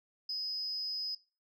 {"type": "tone with amplitude modulation", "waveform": "sine", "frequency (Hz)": 5040, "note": "D#8", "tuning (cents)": 21, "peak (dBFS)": -31, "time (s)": [0.29, 1.15], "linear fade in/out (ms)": 5, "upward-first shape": "sine", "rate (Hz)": 293, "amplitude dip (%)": 55, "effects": ["noise-tail reverb RT60 0.3 s tail -20 dB re dry", "tanh soft clip ceiling -28 dBFS"]}